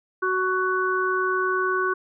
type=harmonic tone; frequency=372.4 Hz; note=F#4; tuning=11 cents sharp; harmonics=1 / 3 / 4; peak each=-25 / -25 / -25 dBFS; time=0.22-1.94 s; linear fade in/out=10 ms; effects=none